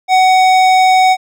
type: tone with hard clipping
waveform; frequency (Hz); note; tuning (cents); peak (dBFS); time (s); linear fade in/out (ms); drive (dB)
sine; 748; F#5; +19; -8; 0.08-1.17; 50; 14
effects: none